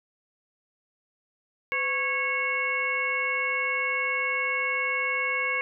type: harmonic tone with a mistuned harmonic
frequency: 550 Hz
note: C#5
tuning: 14 cents flat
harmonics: 1 / 2 / 3 / 4 / 5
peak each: -35 / -33 / -34 / -26 / -36 dBFS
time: 1.72-5.61 s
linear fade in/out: 0 ms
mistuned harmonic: 1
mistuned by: -140 cents
effects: none